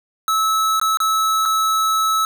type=tone with dropouts; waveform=square; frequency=1300 Hz; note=E6; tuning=24 cents flat; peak=-16 dBFS; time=0.28-2.25 s; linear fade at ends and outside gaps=1 ms; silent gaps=0.798-0.814 / 0.972-1.002 / 1.454-1.458 s; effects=none